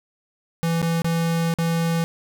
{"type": "tone with dropouts", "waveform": "square", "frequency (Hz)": 166.4, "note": "E3", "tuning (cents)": 17, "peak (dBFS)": -20, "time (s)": [0.63, 2.04], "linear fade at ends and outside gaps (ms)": 0, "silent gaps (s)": [[0.817, 0.827], [1.019, 1.045], [1.539, 1.586]], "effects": []}